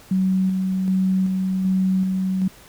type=tone with tremolo; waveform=sine; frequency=188.2 Hz; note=F#3; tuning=30 cents sharp; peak=-16 dBFS; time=0.11-2.48 s; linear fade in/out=5 ms; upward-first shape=square; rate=1.3 Hz; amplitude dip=30%; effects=pink hiss -47 dBFS RMS until 2.68 s